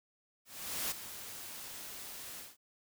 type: noise with ADSR envelope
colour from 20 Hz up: white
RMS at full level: -35 dBFS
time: 0.45-2.57 s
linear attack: 460 ms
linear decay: 14 ms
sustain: -11 dB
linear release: 190 ms
effects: none